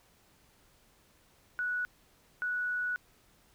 sine tone bursts at uneven times, 1472 Hz, F#6, 9 cents flat, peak -30 dBFS, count 2, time 1.59-1.85 / 2.42-2.96 s, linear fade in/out 0 ms, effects pink hiss -65 dBFS RMS until 3.54 s

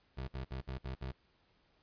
25% pulse tone bursts, 65.41 Hz, C2, in tune, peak -35 dBFS, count 6, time 0.17-1.12 s, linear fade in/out 10 ms, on 110 ms, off 58 ms, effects pink hiss -72 dBFS RMS until 1.82 s + resampled to 11025 Hz

